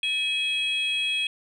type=tone pair together; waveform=sine; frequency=2541 / 3301 Hz; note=D#7 / G#7; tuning=+36 / -11 cents; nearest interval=perfect fourth; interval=453 cents; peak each=-24 dBFS; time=0.03-1.27 s; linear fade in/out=2 ms; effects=tanh soft clip ceiling -20 dBFS